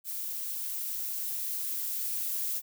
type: noise with level ramp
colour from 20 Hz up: violet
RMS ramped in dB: -36 to -32 dBFS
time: 0.04-2.62 s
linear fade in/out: 50 ms
effects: none